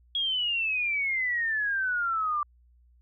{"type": "exponential sweep", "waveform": "sine", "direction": "down", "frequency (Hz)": [3323, 1168], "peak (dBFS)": -25, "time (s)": [0.15, 2.43], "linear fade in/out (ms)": 2, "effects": ["added 60 Hz sine -57 dBFS peak until 3.01 s"]}